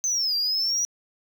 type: linear two-way sweep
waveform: sine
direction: down then up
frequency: 6270 to 4700 to 5850 Hz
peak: -19 dBFS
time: 0.04-0.85 s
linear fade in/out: 0 ms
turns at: 0.36 s
effects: tanh soft clip ceiling -21 dBFS + 9-bit